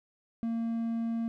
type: tone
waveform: triangle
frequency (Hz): 229.4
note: A#3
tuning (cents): -28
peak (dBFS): -27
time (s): 0.43-1.28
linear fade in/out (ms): 0
effects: none